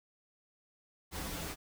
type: noise with comb filter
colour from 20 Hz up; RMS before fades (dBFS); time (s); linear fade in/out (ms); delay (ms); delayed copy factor
pink; -40; 1.11-1.56; 50; 8.5; -0.65
effects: none